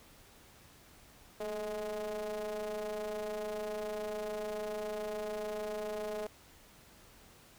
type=ring-modulated tone; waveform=square; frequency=103.5 Hz; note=G#2; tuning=5 cents flat; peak=-34 dBFS; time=1.4-6.27 s; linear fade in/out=5 ms; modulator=531 Hz; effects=pink hiss -59 dBFS RMS until 7.58 s